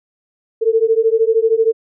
sine beating tone pair, 442.8 / 455.8 Hz, A4 / A#4, +11 / -39 cents, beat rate 13 Hz, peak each -14 dBFS, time 0.61-1.73 s, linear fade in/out 20 ms, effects none

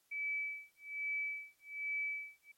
sine tone with tremolo, 2300 Hz, D7, 37 cents flat, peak -34 dBFS, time 0.11-2.52 s, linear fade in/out 10 ms, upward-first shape sine, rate 1.2 Hz, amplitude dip 100%, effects white hiss -75 dBFS RMS until 2.57 s + MP3 64 kbps

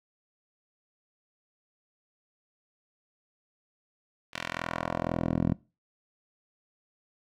10% pulse tone with band-pass filter sweep, 42.03 Hz, E1, 34 cents sharp, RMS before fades -31 dBFS, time 4.33-5.54 s, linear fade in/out 10 ms, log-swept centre 2900 to 210 Hz, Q 1, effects noise-tail reverb RT60 0.3 s tail -21 dB re dry

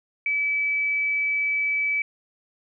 sine tone, 2298 Hz, D7, 38 cents flat, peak -21 dBFS, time 0.26-2.02 s, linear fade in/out 2 ms, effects none

